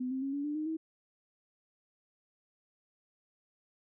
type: tone with pitch steps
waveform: sine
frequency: 252.8 / 262.9 / 273.5 / 284.4 / 295.8 / 307.7 / 320 Hz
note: B3 / C4 / C#4 / C#4 / D4 / D#4 / D#4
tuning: +41 / +8 / -23 / +45 / +13 / -19 / +49 cents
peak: -32 dBFS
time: 0-0.77 s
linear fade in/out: 10 ms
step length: 110 ms
effects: none